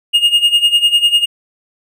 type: tone with tremolo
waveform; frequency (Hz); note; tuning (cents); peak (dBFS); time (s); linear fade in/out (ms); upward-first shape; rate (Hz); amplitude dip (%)
triangle; 2847; F7; +33; -4; 0.13-1.26; 20; sine; 10; 80
effects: none